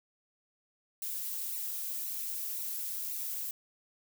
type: noise with flanger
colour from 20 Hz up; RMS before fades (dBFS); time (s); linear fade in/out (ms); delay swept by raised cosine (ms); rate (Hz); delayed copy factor
violet; -37; 1.02-3.51; 2; 0.6 to 6.2; 1.9; -0.75
effects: none